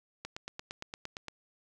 click train, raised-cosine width 0.2 ms, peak -22 dBFS, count 10, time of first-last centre 0.25-1.283 s, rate 8.71 Hz, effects none

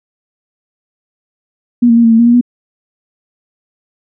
sine tone with pitch steps, 240.7 / 231.2 / 234.3 / 228.1 / 225.7 / 235.4 / 238.2 / 243.7 Hz, B3 / A#3 / A#3 / A#3 / A3 / A#3 / A#3 / B3, -44 / -14 / +9 / -37 / +44 / +17 / +38 / -23 cents, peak -4 dBFS, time 1.82-2.412 s, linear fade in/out 10 ms, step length 74 ms, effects none

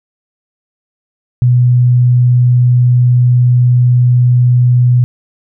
sine tone, 123.47 Hz, B2, in tune, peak -5 dBFS, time 1.42-5.04 s, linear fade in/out 0 ms, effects none

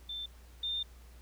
sine tone pair in turn, 3554 / 3612 Hz, A7 / A7, +17 / +45 cents, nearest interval unison, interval 28 cents, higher second, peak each -37 / -32 dBFS, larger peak second, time 0.09-0.26 / 0.63-0.83 s, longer second, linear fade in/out 5 ms, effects added 60 Hz sine -52 dBFS peak until 1.21 s + pink hiss -62 dBFS RMS until 1.21 s

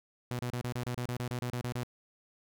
sawtooth tone bursts, 122.7 Hz, B2, 11 cents flat, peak -29 dBFS, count 14, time 0.31-1.834 s, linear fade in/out 0 ms, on 81 ms, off 30 ms, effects none

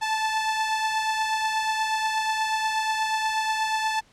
sawtooth beating tone pair, 874 / 882.3 Hz, A5 / A5, -12 / +5 cents, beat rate 8.3 Hz, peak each -20 / -28 dBFS, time 0.01-4.01 s, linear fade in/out 20 ms, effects pink hiss -58 dBFS RMS until 4.12 s + low-pass 7000 Hz 12 dB/octave

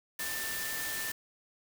sine tone in noise, 1780 Hz, A6, 20 cents sharp, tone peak -38 dBFS, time 0.19-1.12 s, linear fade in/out 5 ms, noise white, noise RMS -37 dBFS, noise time 0.19-1.12 s, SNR -4 dB, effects none

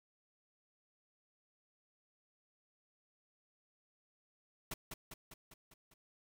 pink noise with echo, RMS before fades -41 dBFS, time 4.71-4.74 s, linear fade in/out 5 ms, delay 200 ms, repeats 6, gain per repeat -4 dB, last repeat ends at 5.94 s, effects none

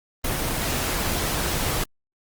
pink noise, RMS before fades -25 dBFS, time 0.24-1.84 s, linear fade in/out 5 ms, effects Opus 24 kbps

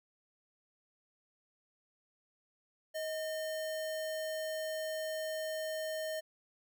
sine tone with sample-and-hold, 630 Hz, D#5, 21 cents sharp, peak -35 dBFS, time 2.94-6.21 s, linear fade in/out 20 ms, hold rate 2450 Hz, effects none

